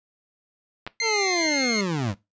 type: clicks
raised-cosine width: 0.3 ms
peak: -17 dBFS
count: 2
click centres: 0.866 / 0.875 s
type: tone with pitch glide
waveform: 20% pulse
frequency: 2093 to 2132 Hz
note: C7 to C7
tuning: 0 to +32 cents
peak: -18 dBFS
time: 1-1.81 s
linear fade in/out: 2 ms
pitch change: +32 cents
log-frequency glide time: 1.39-1.66 s
type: linear sweep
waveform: 25% pulse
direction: down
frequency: 464.6 to 88.3 Hz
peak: -20 dBFS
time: 1.01-2.15 s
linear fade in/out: 50 ms
effects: noise-tail reverb RT60 0.2 s tail -19 dB re dry + resampled to 16000 Hz